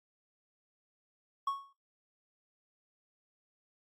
triangle tone with exponential decay, 1105 Hz, C#6, 6 cents flat, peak -26 dBFS, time 1.47-1.73 s, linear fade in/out 5 ms, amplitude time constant 56 ms, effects noise-tail reverb RT60 0.2 s tail -19 dB re dry + AAC 64 kbps

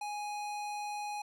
square tone, 830.6 Hz, G#5, in tune, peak -37 dBFS, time 0.01-1.22 s, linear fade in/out 5 ms, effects low-pass 10000 Hz 12 dB/octave

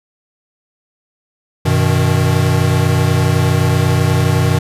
square chord, G augmented, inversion none, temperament equal with one note detuned, 95.54 / 123.47 / 155.56 Hz, G2 / B2 / D#3, -44 / 0 / 0 cents, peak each -16 dBFS, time 1.65-4.59 s, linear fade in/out 10 ms, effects resampled to 32000 Hz

